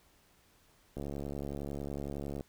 click train, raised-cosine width 2 ms, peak -26 dBFS, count 103, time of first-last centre 0.97-2.409 s, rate 70.9 Hz, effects pink hiss -66 dBFS RMS until 2.48 s

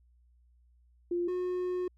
sine / triangle tone pair in turn, 349.2 / 362.1 Hz, F4 / F#4, 0 / -37 cents, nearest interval minor second, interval 63 cents, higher second, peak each -28 dBFS, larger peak neither, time 1.11-1.28 / 1.28-1.88 s, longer second, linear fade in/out 5 ms, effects added 60 Hz sine -61 dBFS peak until 1.97 s

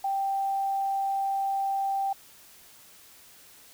sine tone, 784 Hz, G5, in tune, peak -25 dBFS, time 0.04-2.13 s, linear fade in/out 5 ms, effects white hiss -53 dBFS RMS until 3.73 s

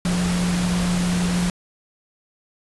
sine tone in noise, 177.5 Hz, F3, 28 cents sharp, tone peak -19 dBFS, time 0.05-1.5 s, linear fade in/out 2 ms, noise pink, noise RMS -27 dBFS, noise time 0.05-1.5 s, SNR +5 dB, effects resampled to 24000 Hz

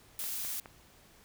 blue noise, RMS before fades -37 dBFS, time 0.19-0.6 s, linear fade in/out 2 ms
click train, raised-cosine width 0.5 ms, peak -31 dBFS, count 3, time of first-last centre 0.24-0.658 s, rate 4.78 Hz
effects pink hiss -60 dBFS RMS until 1.24 s

